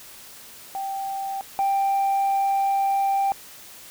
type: tone pair in turn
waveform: sine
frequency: 782 / 787 Hz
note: G5 / G5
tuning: -4 / +7 cents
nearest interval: unison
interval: 11 cents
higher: second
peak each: -26 / -17 dBFS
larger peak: second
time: 0.75-1.41 / 1.59-3.32 s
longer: second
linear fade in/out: 0 ms
effects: tanh soft clip ceiling -17 dBFS + white hiss -44 dBFS RMS until 3.9 s